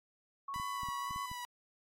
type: tone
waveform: sine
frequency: 1106 Hz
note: C#6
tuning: 4 cents flat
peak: -38 dBFS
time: 0.48-1.26 s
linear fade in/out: 5 ms
type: tone with vibrato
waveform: sawtooth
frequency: 987.8 Hz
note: B5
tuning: in tune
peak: -37 dBFS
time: 0.54-1.45 s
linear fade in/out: 0 ms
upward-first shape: sine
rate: 1.9 Hz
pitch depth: 26 cents each way
type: clicks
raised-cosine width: 5 ms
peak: -36 dBFS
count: 7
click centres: 0.561 / 0.599 / 0.833 / 0.887 / 1.109 / 1.161 / 1.315 s
effects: AAC 48 kbps